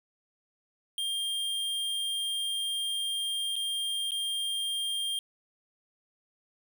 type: tone with dropouts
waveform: square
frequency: 3201 Hz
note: G7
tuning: 36 cents sharp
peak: -30 dBFS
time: 0.98-5.19 s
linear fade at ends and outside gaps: 1 ms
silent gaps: 3.557-3.563 / 4.108-4.118 s
effects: none